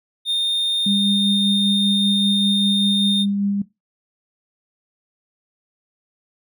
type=tone; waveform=triangle; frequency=3648 Hz; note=A#7; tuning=38 cents flat; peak=-16 dBFS; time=0.25-3.26 s; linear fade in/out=50 ms
type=tone with tremolo; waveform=sine; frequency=200.6 Hz; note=G3; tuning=40 cents sharp; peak=-17 dBFS; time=0.86-3.62 s; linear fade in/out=5 ms; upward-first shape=sine; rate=5.1 Hz; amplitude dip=25%
effects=noise-tail reverb RT60 0.2 s tail -18 dB re dry